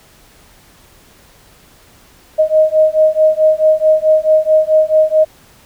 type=beating tone pair; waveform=sine; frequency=622.3 / 626.9 Hz; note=D#5 / D#5; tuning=0 / +13 cents; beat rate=4.6 Hz; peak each=-11 dBFS; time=2.38-5.25 s; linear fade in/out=20 ms; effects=pink hiss -46 dBFS RMS until 5.65 s